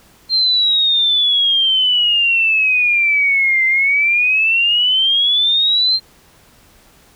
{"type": "exponential two-way sweep", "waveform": "sine", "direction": "down then up", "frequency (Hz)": [4186, 2071, 4186], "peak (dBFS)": -11, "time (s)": [0.29, 6], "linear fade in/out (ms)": 50, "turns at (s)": 3.65, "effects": ["pink hiss -49 dBFS RMS until 7.15 s"]}